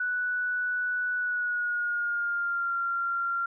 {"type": "tone with pitch glide", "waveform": "sine", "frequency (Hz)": [1480, 1380.9], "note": ["F#6", "F6"], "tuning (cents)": [0, -20], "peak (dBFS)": -26, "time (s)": [0, 3.46], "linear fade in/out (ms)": 5, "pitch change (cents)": -120, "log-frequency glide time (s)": [1.16, 2.74], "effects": []}